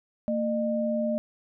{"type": "tone pair together", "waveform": "sine", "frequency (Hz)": [227.6, 607.6], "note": ["A#3", "D#5"], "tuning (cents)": [-41, -41], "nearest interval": "octave + perfect fourth", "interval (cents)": 1700, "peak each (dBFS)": -27, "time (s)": [0.28, 1.18], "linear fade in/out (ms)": 0, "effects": []}